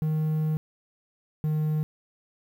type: tone pair in turn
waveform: triangle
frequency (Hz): 155.56 / 153.68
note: D#3 / D#3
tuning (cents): 0 / -21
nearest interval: unison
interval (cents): 21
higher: first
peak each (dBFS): -21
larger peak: neither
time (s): 0.02-0.57 / 1.44-1.83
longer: first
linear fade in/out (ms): 0
effects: 9-bit